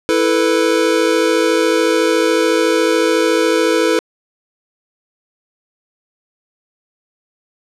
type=chord; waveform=square; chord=E suspended fourth; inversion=none; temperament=equal; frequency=329.6 / 440 / 493.9 Hz; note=E4 / A4 / B4; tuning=0 / 0 / 0 cents; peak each=-17 dBFS; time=0.09-3.99 s; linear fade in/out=0 ms; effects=low-pass 9000 Hz 12 dB/octave